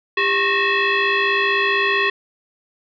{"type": "tone with frequency modulation", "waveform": "sine", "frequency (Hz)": 399.3, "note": "G4", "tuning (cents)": 32, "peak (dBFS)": -15, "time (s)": [0.17, 2.1], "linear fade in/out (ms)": 5, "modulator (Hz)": 743, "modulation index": 3.7, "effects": []}